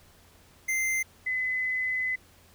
square / sine tone pair in turn, 2081 / 2021 Hz, C7 / B6, -10 / +39 cents, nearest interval minor second, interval 51 cents, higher first, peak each -26 dBFS, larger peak neither, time 0.68-1.03 / 1.26-2.16 s, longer second, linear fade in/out 10 ms, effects added 86 Hz sine -61 dBFS peak until 2.54 s + pink hiss -58 dBFS RMS until 2.54 s

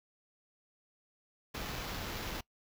pink noise with sample-and-hold, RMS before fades -40 dBFS, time 1.54-2.41 s, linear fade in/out 10 ms, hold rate 8820 Hz, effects noise-tail reverb RT60 0.1 s tail -22 dB re dry

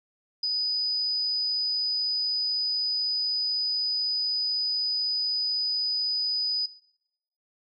sine tone, 4978 Hz, D#8, in tune, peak -24 dBFS, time 0.43-6.66 s, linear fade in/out 5 ms, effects noise-tail reverb RT60 0.8 s tail -20 dB re dry

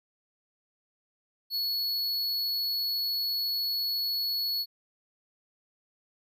square tone, 4386 Hz, C#8, 19 cents flat, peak -28 dBFS, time 1.5-4.66 s, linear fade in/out 50 ms, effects none

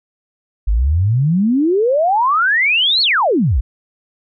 sine exponential two-way sweep, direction up then down, 47.8 to 4459 to 47.8 Hz, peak -11 dBFS, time 0.67-3.61 s, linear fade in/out 10 ms, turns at 3.02 s, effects none

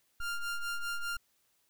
square ring-modulated tone, 698.5 Hz, F5, in tune, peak -31 dBFS, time 0.2-1.17 s, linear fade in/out 5 ms, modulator 701 Hz, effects white hiss -73 dBFS RMS until 1.69 s

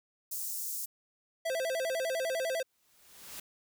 white high-pass noise, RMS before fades -37 dBFS, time 0.31-0.86 s, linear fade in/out 10 ms, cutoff 6100 Hz, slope 24 dB/octave
square tone with vibrato, 587.3 Hz, D5, in tune, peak -31 dBFS, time 1.45-2.63 s, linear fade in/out 10 ms, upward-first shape square, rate 10 Hz, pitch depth 200 cents each way
white noise with exponential growth, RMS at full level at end -42 dBFS, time 2.61-3.4 s, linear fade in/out 5 ms, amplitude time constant 170 ms
effects none

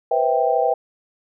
sine chord, C major seventh, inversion third, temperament just, 490.5 / 523.3 / 654.1 / 784.9 Hz, B4 / C5 / E5 / G5, -12 / 0 / -14 / +2 cents, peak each -21 / -24 / -21 / -20 dBFS, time 0.11-0.74 s, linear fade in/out 5 ms, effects none

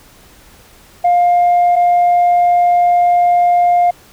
sine tone pair in turn, 705 / 705 Hz, F5 / F5, +16 / +16 cents, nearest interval unison, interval 0 cents, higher neither, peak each -6 dBFS, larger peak neither, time 1.04-1.76 / 1.76-3.91 s, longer second, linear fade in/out 10 ms, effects tanh soft clip ceiling -6 dBFS + pink hiss -44 dBFS RMS until 4.12 s

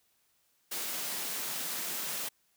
white high-pass noise, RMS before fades -36 dBFS, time 0.71-2.29 s, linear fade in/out 10 ms, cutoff 140 Hz, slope 96 dB/octave, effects white hiss -72 dBFS RMS until 2.56 s

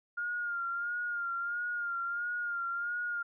sine tone with vibrato, 1411 Hz, F6, 17 cents sharp, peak -32 dBFS, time 0.17-3.23 s, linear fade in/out 10 ms, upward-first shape sine, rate 1.5 Hz, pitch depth 42 cents each way, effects none

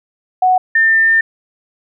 sine tone pair in turn, 740 / 1799.1 Hz, F#5 / A6, 0 / +38 cents, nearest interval octave + minor third, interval 1538 cents, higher second, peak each -8 dBFS, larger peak neither, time 0.42-0.58 / 0.75-1.21 s, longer second, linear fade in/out 5 ms, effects none

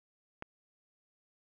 click, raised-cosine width 0.5 ms, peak -25 dBFS, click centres 0.424 s, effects none

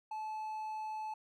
triangle tone, 866 Hz, A5, 28 cents flat, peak -36 dBFS, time 0.11-1.14 s, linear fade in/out 5 ms, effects none

